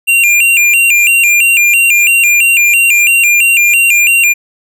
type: tone with vibrato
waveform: square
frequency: 2573 Hz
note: E7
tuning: 43 cents flat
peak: -6 dBFS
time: 0.07-4.34 s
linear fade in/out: 20 ms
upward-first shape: square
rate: 3 Hz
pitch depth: 120 cents each way
effects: none